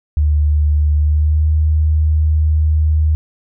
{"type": "tone with pitch glide", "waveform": "sine", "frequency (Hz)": [74.7, 77.29], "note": ["D2", "D#2"], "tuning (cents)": [30, -11], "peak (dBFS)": -10, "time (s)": [0.17, 3.15], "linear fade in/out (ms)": 0, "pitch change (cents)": 59, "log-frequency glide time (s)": [0.97, 1.48], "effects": []}